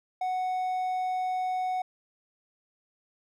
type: tone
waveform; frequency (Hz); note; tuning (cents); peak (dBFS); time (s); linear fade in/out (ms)
triangle; 740; F#5; 0; -25; 0.21-1.82; 5
effects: none